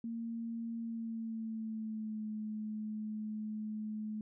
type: tone with pitch glide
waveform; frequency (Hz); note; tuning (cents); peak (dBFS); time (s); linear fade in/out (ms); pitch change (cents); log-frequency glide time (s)
sine; 230 to 214.6; A#3 to A3; -23 to -43; -37; 0.04-4.21; 2; -120; 0.79-2.27
effects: none